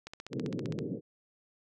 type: click train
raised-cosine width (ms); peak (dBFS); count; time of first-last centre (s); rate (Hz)
0.2; -25; 12; 0.07-0.789; 15.3
type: band-pass noise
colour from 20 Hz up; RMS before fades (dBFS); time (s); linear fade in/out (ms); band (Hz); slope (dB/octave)
pink; -36; 0.3-1.01; 50; 120 to 480; 48
effects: none